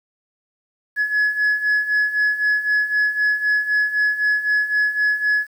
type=beating tone pair; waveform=sine; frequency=1693 / 1696.9 Hz; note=G#6 / G#6; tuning=+33 / +37 cents; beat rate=3.9 Hz; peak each=-20 / -16 dBFS; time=0.96-5.47 s; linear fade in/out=50 ms; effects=tanh soft clip ceiling -13 dBFS + 8-bit